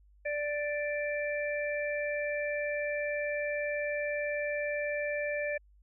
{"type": "harmonic tone", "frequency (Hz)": 587.3, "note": "D5", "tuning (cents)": 0, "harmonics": [1, 3, 4], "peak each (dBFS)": [-32, -37, -38], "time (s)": [0.25, 5.58], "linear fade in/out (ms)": 10, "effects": ["added 50 Hz sine -58 dBFS peak until 5.82 s"]}